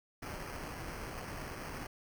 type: noise with sample-and-hold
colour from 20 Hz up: pink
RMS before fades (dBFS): -43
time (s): 0.22-1.87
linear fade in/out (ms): 5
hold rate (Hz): 3675
effects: none